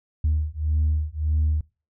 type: beating tone pair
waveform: sine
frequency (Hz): 75.9 / 77.6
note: D#2 / D#2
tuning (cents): -42 / -4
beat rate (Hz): 1.7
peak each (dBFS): -22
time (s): 0.24-1.61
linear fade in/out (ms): 5
effects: noise-tail reverb RT60 0.3 s tail -23 dB re dry + tanh soft clip ceiling -15 dBFS